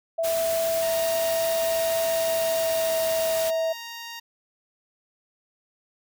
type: tone with pitch glide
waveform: sine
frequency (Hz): 659.3 to 651.4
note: E5 to E5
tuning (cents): 0 to -21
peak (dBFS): -22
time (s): 0.18-3.73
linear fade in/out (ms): 10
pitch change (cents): -21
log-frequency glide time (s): 2.03-2.98
type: noise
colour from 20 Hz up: white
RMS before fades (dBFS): -32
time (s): 0.23-3.51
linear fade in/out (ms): 20
type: tone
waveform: 10% pulse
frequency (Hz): 932.3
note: A#5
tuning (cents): 0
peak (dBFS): -27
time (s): 0.82-4.2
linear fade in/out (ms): 10
effects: none